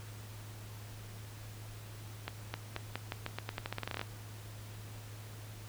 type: accelerating click train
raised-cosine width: 0.3 ms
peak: -20 dBFS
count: 19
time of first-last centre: 2.28-4.014 s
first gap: 260 ms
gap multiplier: 0.86
effects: added 106 Hz sine -46 dBFS peak until 5.68 s + pink hiss -53 dBFS RMS until 5.68 s